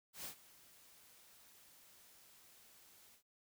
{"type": "noise with ADSR envelope", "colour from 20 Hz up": "white", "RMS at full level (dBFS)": -45, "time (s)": [0.13, 3.23], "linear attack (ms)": 120, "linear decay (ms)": 97, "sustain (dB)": -19, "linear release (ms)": 98, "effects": []}